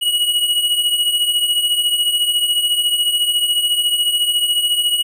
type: beating tone pair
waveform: square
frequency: 2899 / 2913 Hz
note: F#7 / F#7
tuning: -36 / -28 cents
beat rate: 14 Hz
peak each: -22 / -16 dBFS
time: 0.01-5.03 s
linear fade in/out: 20 ms
effects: none